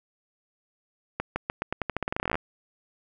accelerating click train, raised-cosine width 0.5 ms, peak -12 dBFS, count 21, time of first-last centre 1.2-2.355 s, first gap 160 ms, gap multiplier 0.87, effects none

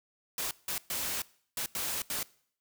white noise bursts at uneven times, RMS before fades -34 dBFS, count 6, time 0.38-0.51 / 0.68-0.78 / 0.9-1.22 / 1.57-1.66 / 1.75-2.02 / 2.1-2.23 s, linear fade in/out 2 ms, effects noise-tail reverb RT60 0.6 s tail -22 dB re dry

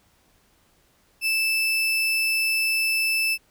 35% pulse tone, 2637 Hz, E7, in tune, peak -19 dBFS, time 1.21-3.38 s, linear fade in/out 50 ms, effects pink hiss -62 dBFS RMS until 3.5 s

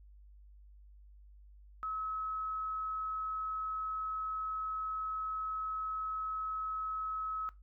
sine tone, 1287 Hz, E6, 42 cents flat, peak -35 dBFS, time 1.83-7.49 s, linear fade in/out 0 ms, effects noise-tail reverb RT60 0.2 s tail -18 dB re dry + added 50 Hz sine -54 dBFS peak until 7.62 s

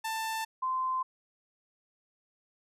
sawtooth / sine tone pair in turn, 888 / 1035.5 Hz, A5 / C6, +16 / -18 cents, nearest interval minor third, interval 266 cents, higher second, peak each -28 dBFS, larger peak neither, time 0.04-0.45 / 0.62-1.03 s, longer neither, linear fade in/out 10 ms, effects resampled to 32000 Hz

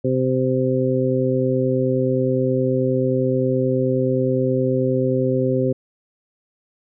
harmonic tone, 129.5 Hz, C3, 17 cents flat, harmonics 1 / 2 / 3 / 4, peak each -22 / -22 / -22 / -22 dBFS, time 0.04-5.73 s, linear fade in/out 10 ms, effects none

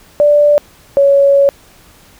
sine tone pair in turn, 587.3 / 558.4 Hz, D5 / C#5, 0 / +13 cents, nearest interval minor second, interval 87 cents, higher first, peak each -5 dBFS, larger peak neither, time 0.2-0.58 / 0.97-1.49 s, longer second, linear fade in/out 0 ms, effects pink hiss -44 dBFS RMS until 2.19 s

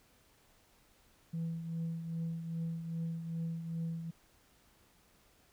sine tone with tremolo, 165.2 Hz, E3, 4 cents sharp, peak -31 dBFS, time 1.33-4.11 s, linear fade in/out 10 ms, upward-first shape triangle, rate 2.5 Hz, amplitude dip 65%, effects tanh soft clip ceiling -32 dBFS + pink hiss -67 dBFS RMS until 5.52 s

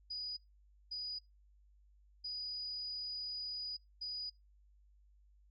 sine tone bursts at uneven times, 4932 Hz, D#8, 16 cents flat, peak -39 dBFS, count 4, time 0.1-0.37 / 0.91-1.19 / 2.24-3.77 / 4.01-4.3 s, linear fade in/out 10 ms, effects noise-tail reverb RT60 0.2 s tail -23 dB re dry + added 50 Hz sine -63 dBFS peak until 5.5 s

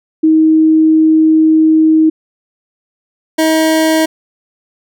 sine / 25% pulse tone pair in turn, 316 / 318 Hz, D#4 / D#4, +27 / +38 cents, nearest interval unison, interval 11 cents, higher second, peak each -5 dBFS, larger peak neither, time 0.23-2.1 / 3.38-4.06 s, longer first, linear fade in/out 10 ms, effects none

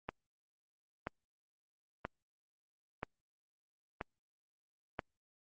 click train, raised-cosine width 0.5 ms, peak -22 dBFS, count 6, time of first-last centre 0.09-4.992 s, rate 1.02 Hz, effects Opus 24 kbps

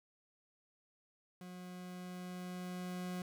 40% pulse tone with level ramp, 180.8 Hz, F#3, 40 cents flat, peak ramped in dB -47 to -38 dBFS, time 1.41-3.22 s, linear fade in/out 2 ms, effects none

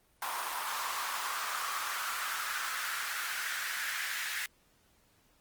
pink noise with high-pass filter sweep, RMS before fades -36 dBFS, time 0.22-4.46 s, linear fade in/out 2 ms, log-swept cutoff 970 to 1800 Hz, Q 3.2, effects pink hiss -68 dBFS RMS until 5.4 s + Opus 32 kbps

